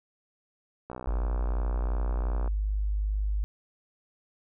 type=click train; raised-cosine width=1 ms; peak=-24 dBFS; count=100; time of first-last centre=0.9-2.476 s; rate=62.8 Hz
type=tone; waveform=sine; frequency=51.1 Hz; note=G#1; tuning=27 cents flat; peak=-25 dBFS; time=1.07-3.44 s; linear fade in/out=0 ms
effects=none